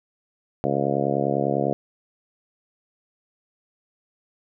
harmonic tone, 70 Hz, C#2, 18 cents sharp, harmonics 2 / 3 / 4 / 5 / 6 / 7 / 8 / 9 / 10, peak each -29 / -29 / -29 / -29 / -29 / -29 / -29 / -29 / -29 dBFS, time 0.64-1.73 s, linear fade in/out 0 ms, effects none

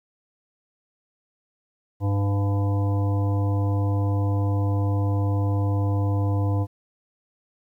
harmonic tone with a mistuned harmonic, 100.3 Hz, G2, 40 cents sharp, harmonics 1 / 3 / 5 / 7 / 9 / 10, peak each -20 / -30 / -34 / -37 / -39 / -40 dBFS, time 2-6.67 s, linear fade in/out 50 ms, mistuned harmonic 9, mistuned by -69 cents, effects 10-bit

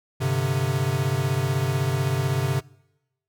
square chord, G suspended fourth, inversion none, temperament equal with one note detuned, 99.31 / 130.81 / 146.83 Hz, G2 / C3 / D3, +23 / 0 / 0 cents, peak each -30 / -24 / -28 dBFS, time 0.2-2.61 s, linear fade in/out 20 ms, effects noise-tail reverb RT60 1.0 s tail -25 dB re dry

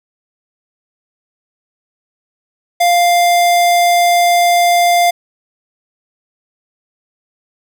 square tone, 698.5 Hz, F5, in tune, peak -9 dBFS, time 2.8-5.11 s, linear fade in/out 10 ms, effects none

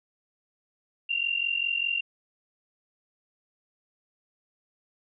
sine tone pair together, 2749 / 2794 Hz, F7 / F7, -28 / 0 cents, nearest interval unison, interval 28 cents, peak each -28 dBFS, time 1.09-2.01 s, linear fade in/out 10 ms, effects none

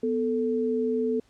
sine tone pair together, 247.6 / 440.8 Hz, B3 / A4, +5 / +3 cents, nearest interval minor seventh, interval 998 cents, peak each -27 / -25 dBFS, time 0.03-1.2 s, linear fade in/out 5 ms, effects pink hiss -64 dBFS RMS until 1.29 s + low-pass 8000 Hz 12 dB/octave

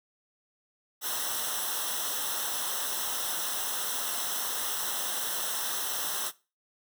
white noise with comb filter, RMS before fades -32 dBFS, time 1.01-6.32 s, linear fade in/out 50 ms, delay 0.43 ms, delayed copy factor -0.85, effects noise-tail reverb RT60 0.3 s tail -19 dB re dry

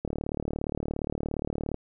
click train, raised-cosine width 2 ms, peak -17 dBFS, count 64, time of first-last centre 0.05-1.744 s, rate 37.2 Hz, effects none

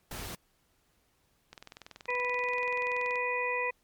pink noise, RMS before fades -40 dBFS, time 0.11-0.35 s, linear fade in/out 2 ms
click train, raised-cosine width 0.2 ms, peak -28 dBFS, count 35, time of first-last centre 1.53-3.157 s, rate 20.9 Hz
harmonic tone, 493.9 Hz, B4, in tune, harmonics 1 / 2 / 4 / 5, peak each -34 / -34 / -34 / -34 dBFS, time 2.08-3.71 s, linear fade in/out 10 ms
effects pink hiss -71 dBFS RMS until 3.83 s + MP3 96 kbps

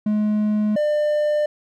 triangle tone pair in turn, 211.5 / 598.2 Hz, G#3 / D5, +32 / +32 cents, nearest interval octave + tritone, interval 1800 cents, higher second, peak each -15 dBFS, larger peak neither, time 0.06-0.76 / 0.76-1.46 s, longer neither, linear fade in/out 5 ms, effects none

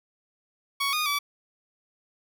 15% pulse tone with pitch steps, 1116 / 1229 / 1150 Hz, C#6 / D#6 / D6, +11 / -22 / -37 cents, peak -18 dBFS, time 0.8-1.19 s, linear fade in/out 10 ms, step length 130 ms, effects none

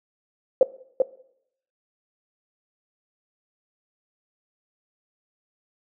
sine tone with echo, 523.3 Hz, C5, in tune, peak -10 dBFS, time 0.61-0.63 s, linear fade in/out 2 ms, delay 390 ms, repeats 1, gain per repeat -4 dB, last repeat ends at 1.02 s, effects noise-tail reverb RT60 0.7 s tail -18 dB re dry

